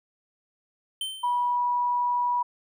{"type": "tone with exponential decay", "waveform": "square", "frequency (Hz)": 3100, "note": "G7", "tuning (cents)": -20, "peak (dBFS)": -27, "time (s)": [1.01, 1.57], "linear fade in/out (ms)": 2, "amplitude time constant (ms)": 120}
{"type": "tone", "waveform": "sine", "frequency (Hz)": 974, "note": "B5", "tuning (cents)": -24, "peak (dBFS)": -22, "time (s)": [1.23, 2.43], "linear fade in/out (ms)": 10}
{"effects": []}